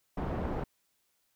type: low-pass noise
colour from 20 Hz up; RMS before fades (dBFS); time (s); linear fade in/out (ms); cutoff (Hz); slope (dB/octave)
pink; -34; 0.17-0.64; 5; 930; 12
effects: white hiss -75 dBFS RMS until 1.35 s